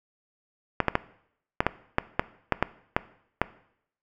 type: clicks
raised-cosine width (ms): 0.5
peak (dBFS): -5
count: 11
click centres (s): 0.803 / 0.883 / 0.954 / 1.605 / 1.666 / 1.984 / 2.195 / 2.523 / 2.626 / 2.965 / 3.416
effects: noise-tail reverb RT60 0.7 s tail -18 dB re dry